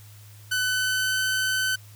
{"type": "tone with pitch glide", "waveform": "sawtooth", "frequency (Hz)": [1504, 1520.6], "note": ["F#6", "F#6"], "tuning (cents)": [28, 47], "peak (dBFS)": -19, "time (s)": [0.51, 1.76], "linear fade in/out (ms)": 10, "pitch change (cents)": 19, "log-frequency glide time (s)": [0.61, 1.21], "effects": ["added 104 Hz sine -45 dBFS peak until 1.95 s", "white hiss -53 dBFS RMS until 1.95 s"]}